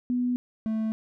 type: tone pair in turn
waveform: sine / triangle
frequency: 246.9 / 220 Hz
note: B3 / A3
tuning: 0 / 0 cents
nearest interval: major second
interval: 200 cents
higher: first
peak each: -23 / -23 dBFS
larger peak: neither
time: 0.1-0.36 / 0.66-0.92 s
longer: neither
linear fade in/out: 0 ms
effects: none